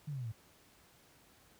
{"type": "exponential sweep", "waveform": "sine", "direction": "down", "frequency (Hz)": [155.56, 105.8], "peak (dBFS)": -37, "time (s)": [0.07, 0.32], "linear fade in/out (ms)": 10, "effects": ["pink hiss -64 dBFS RMS until 1.59 s", "high-pass 60 Hz 12 dB/octave"]}